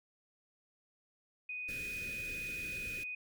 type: tone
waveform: sine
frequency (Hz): 2489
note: D#7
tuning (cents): 0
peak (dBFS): -38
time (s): 1.49-3.15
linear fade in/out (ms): 5
type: band-stop noise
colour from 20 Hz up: pink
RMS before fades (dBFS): -48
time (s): 1.68-3.04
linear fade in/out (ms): 10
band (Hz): 570 to 1400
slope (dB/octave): 96
effects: MP3 96 kbps